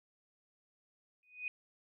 sine tone with exponential growth, 2489 Hz, D#7, in tune, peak -33 dBFS, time 1.23-1.48 s, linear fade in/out 1 ms, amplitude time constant 54 ms, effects none

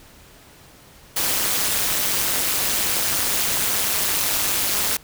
white noise with amplitude modulation, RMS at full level -18 dBFS, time 1.16-4.97 s, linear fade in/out 5 ms, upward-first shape sine, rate 207 Hz, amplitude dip 80%, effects pink hiss -48 dBFS RMS until 5.03 s

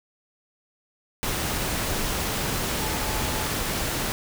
sine tone in noise, 865 Hz, A5, 30 cents flat, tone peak -36 dBFS, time 2.81-3.46 s, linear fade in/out 0 ms, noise pink, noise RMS -27 dBFS, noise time 1.23-4.12 s, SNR -12 dB, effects none

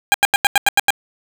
15% pulse tone bursts, 806 Hz, G5, 48 cents sharp, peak -3 dBFS, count 8, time 0.12-0.905 s, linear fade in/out 0 ms, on 22 ms, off 87 ms, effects none

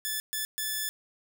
5% pulse tone bursts at uneven times, 1736 Hz, A6, 24 cents flat, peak -19 dBFS, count 3, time 0.05-0.2 / 0.33-0.45 / 0.58-0.89 s, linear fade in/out 0 ms, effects none

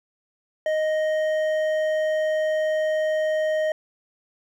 triangle tone with hard clipping, 622.3 Hz, D#5, in tune, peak -22 dBFS, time 0.66-3.72 s, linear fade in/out 2 ms, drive 11 dB, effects none

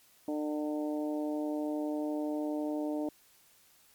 harmonic tone, 150.5 Hz, D3, 43 cents sharp, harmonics 2 / 3 / 4 / 5 / 6, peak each -32 / -42 / -38 / -46 / -48 dBFS, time 0.28-3.09 s, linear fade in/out 2 ms, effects white hiss -63 dBFS RMS until 3.94 s + MP3 96 kbps

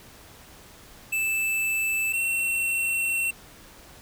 square tone pair in turn, 2637 / 2713 Hz, E7 / E7, 0 / +49 cents, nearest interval unison, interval 49 cents, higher second, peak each -24 dBFS, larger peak neither, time 1.12-2.13 / 2.13-3.31 s, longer second, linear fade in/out 10 ms, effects pink hiss -49 dBFS RMS until 4.01 s

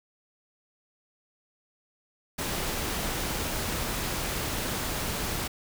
pink noise, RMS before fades -31 dBFS, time 2.38-5.48 s, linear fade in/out 10 ms, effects none

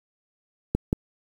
clicks, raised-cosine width 3 ms, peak -8 dBFS, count 2, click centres 0.75 / 0.929 s, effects 7-bit

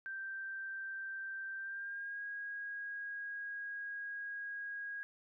sine tone with pitch glide, 1568 to 1641.2 Hz, G6 to G#6, 0 to -21 cents, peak -40 dBFS, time 0.06-5.03 s, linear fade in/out 0 ms, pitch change +79 cents, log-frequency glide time 1.57-2.22 s, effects none

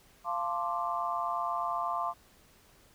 sine chord, D minor seventh, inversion first, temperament equal with one note detuned, 692.8 / 880 / 1046.5 / 1174.7 Hz, F5 / A5 / C6 / D6, -14 / 0 / 0 / 0 cents, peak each -35 / -38 / -34 / -35 dBFS, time 0.24-2.14 s, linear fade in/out 50 ms, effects pink hiss -61 dBFS RMS until 2.94 s

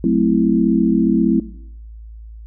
sine chord, F# half-diminished seventh, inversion none, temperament equal, 185 / 220 / 261.6 / 329.6 Hz, F#3 / A3 / C4 / E4, 0 / 0 / 0 / 0 cents, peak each -18 dBFS, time 0.04-1.4 s, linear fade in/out 2 ms, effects noise-tail reverb RT60 0.7 s tail -18 dB re dry + added 55 Hz sine -33 dBFS peak until 2.46 s

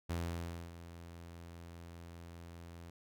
sawtooth tone with ADSR envelope, 85 Hz, F2, 46 cents flat, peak -31 dBFS, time 0.09-2.9 s, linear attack 12 ms, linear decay 610 ms, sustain -14 dB, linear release 3 ms, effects none

